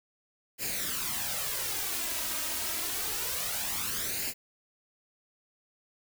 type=noise with flanger; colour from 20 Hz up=white; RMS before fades=-33 dBFS; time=0.58-4.34 s; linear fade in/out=50 ms; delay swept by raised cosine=0.42 to 3.22 ms; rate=0.27 Hz; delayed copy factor=+0.65; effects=none